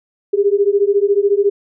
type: beating tone pair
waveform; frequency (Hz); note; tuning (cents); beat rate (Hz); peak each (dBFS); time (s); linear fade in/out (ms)
sine; 396.4 / 410.4; G4 / G#4; +19 / -21; 14; -14; 0.33-1.5; 10
effects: none